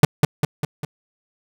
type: tone with echo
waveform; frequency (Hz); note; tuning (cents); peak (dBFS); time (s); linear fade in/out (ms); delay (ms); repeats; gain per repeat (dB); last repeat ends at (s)
45% pulse; 148.4; D3; +18; -5; 0.03-0.05; 2; 200; 4; -5; 0.85
effects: none